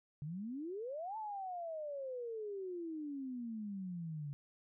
sine exponential two-way sweep, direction up then down, 140.3 to 890 to 140.3 Hz, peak -40 dBFS, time 0.22-4.33 s, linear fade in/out 0 ms, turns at 1.17 s, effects none

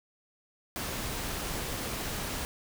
pink noise, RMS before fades -35 dBFS, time 0.76-2.45 s, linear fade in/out 0 ms, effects none

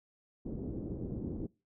white low-pass noise, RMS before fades -39 dBFS, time 0.45-1.47 s, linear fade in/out 10 ms, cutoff 350 Hz, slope 24 dB/octave, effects noise-tail reverb RT60 0.3 s tail -24 dB re dry

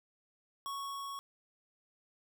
square tone with level ramp, 1108.7 Hz, C#6, in tune, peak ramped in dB -38 to -41 dBFS, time 0.66-1.19 s, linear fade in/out 0 ms, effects none

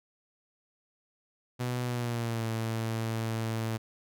sawtooth tone with pitch glide, 123.47 to 112.57 Hz, B2 to A2, 0 to +40 cents, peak -26 dBFS, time 1.59-3.78 s, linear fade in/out 20 ms, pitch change -160 cents, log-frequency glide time 1.83-2.48 s, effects none

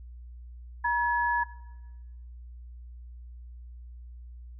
sine tone pair together, 954.7 / 1701 Hz, A#5 / G#6, +41 / +41 cents, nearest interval minor seventh, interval 1000 cents, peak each -25 / -27 dBFS, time 0.84-1.44 s, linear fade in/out 10 ms, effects noise-tail reverb RT60 1.0 s tail -17 dB re dry + added 60 Hz sine -42 dBFS peak until 4.59 s

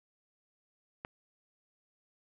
click, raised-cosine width 0.5 ms, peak -24 dBFS, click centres 1.049 s, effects none

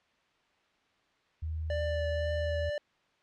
sine tone with pitch glide, 79.2 to 80.63 Hz, D#2 to E2, +31 to -38 cents, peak -32 dBFS, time 1.42-2.7 s, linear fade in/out 10 ms, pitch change +31 cents, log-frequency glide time 2.15-2.57 s
square tone with vibrato, 587.3 Hz, D5, in tune, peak -32 dBFS, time 1.7-2.78 s, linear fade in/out 2 ms, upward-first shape triangle, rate 2 Hz, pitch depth 18 cents each way
effects white hiss -69 dBFS RMS until 3.22 s + low-pass 3000 Hz 12 dB/octave

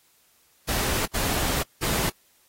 pink noise bursts at uneven times, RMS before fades -26 dBFS, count 3, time 0.68-1.06 / 1.14-1.63 / 1.82-2.1 s, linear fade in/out 10 ms, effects white hiss -62 dBFS RMS until 2.48 s + AAC 48 kbps

